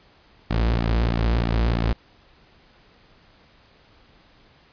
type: tone with flanger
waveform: sawtooth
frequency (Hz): 57.1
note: A#1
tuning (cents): -35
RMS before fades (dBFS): -21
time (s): 0.5-1.93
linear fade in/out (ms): 5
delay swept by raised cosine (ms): 1.9 to 7.7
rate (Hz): 3.1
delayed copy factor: -0.7
effects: pink hiss -55 dBFS RMS until 4.72 s + resampled to 11025 Hz